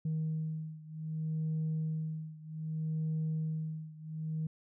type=beating tone pair; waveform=sine; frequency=157.3 / 157.94 Hz; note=D#3 / D#3; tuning=+19 / +26 cents; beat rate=0.64 Hz; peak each=-34 / -36 dBFS; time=0.05-4.47 s; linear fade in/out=5 ms; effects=tanh soft clip ceiling -28 dBFS